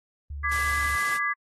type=tone with vibrato; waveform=sine; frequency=71.8 Hz; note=D2; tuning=39 cents flat; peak=-32 dBFS; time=0.3-0.96 s; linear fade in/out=5 ms; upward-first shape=square; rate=9.2 Hz; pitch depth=22 cents each way
type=chord; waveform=sine; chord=G# diminished; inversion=second; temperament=equal with one note detuned; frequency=1174.7 / 1661.2 / 2010 Hz; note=D6 / G#6 / B6; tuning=0 / 0 / +30 cents; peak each=-28 dBFS; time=0.43-1.34 s; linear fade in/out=20 ms
type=noise; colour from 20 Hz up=white; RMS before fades=-36 dBFS; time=0.51-1.18 s; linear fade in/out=10 ms
effects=AAC 32 kbps